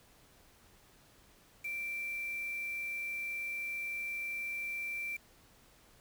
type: tone with quantisation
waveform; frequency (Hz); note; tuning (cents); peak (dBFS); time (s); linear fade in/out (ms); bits
sine; 2349; D7; 0; -36; 1.64-5.17; 10; 8
effects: pink hiss -63 dBFS RMS until 6 s